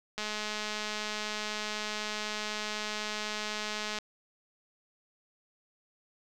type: click train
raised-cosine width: 0.2 ms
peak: -18 dBFS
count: 808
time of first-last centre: 0.18-3.987 s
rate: 212 Hz
effects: none